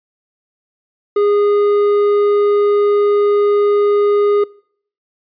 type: tone with hard clipping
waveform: sine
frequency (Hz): 410.7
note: G#4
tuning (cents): -19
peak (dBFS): -12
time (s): 1.16-4.44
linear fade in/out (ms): 5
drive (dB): 6
effects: noise-tail reverb RT60 0.6 s tail -24 dB re dry + resampled to 11025 Hz